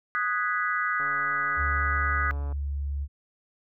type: chord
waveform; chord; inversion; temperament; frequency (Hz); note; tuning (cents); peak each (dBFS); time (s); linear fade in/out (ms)
sine; G# minor seventh; second; equal; 1244.5 / 1480 / 1661.2 / 1975.5; D#6 / F#6 / G#6 / B6; 0 / 0 / 0 / 0; -28 / -29 / -32 / -32; 0.15-2.31; 0
type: click train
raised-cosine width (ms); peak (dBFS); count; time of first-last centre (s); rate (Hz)
1; -31; 219; 1-2.524; 143
type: tone with pitch glide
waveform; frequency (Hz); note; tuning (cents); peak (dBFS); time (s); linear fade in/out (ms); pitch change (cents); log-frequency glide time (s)
sine; 72.5 to 70.68; D2 to C#2; -22 to +34; -27; 1.56-3.08; 50; -44; 2.12-2.68
effects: none